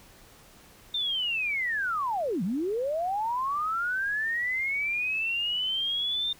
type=linear two-way sweep; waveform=sine; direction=down then up; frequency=3635 to 163.3 to 3635 Hz; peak=-26 dBFS; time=0.94-6.33 s; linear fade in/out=5 ms; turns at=2.43 s; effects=pink hiss -54 dBFS RMS until 6.39 s